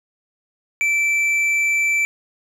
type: tone with tanh clipping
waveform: triangle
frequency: 2329 Hz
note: D7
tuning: 15 cents flat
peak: -17 dBFS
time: 0.81-2.05 s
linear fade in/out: 0 ms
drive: 10 dB
effects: none

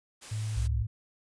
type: noise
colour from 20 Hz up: white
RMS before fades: -45 dBFS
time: 0.21-0.68 s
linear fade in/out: 20 ms
type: tone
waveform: sine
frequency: 107.8 Hz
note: A2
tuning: 35 cents flat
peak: -30 dBFS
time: 0.31-0.87 s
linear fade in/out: 10 ms
type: linear two-way sweep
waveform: sine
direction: up then down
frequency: 58.27 to 70.8 to 59.8 Hz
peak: -27 dBFS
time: 0.56-0.83 s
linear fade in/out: 10 ms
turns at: 0.71 s
effects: resampled to 22050 Hz

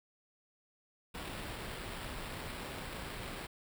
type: noise with sample-and-hold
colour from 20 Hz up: pink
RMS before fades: -43 dBFS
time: 1.14-3.47 s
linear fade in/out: 10 ms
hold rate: 6300 Hz
effects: none

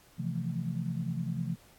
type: chord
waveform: sine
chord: F major seventh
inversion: second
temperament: equal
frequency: 130.81 / 164.81 / 174.61 / 220 Hz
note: C3 / E3 / F3 / A3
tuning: 0 / 0 / 0 / 0 cents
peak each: -36 / -35 / -36 / -40 dBFS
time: 0.18-1.56 s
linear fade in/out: 20 ms
effects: pink hiss -60 dBFS RMS until 1.78 s + AAC 64 kbps

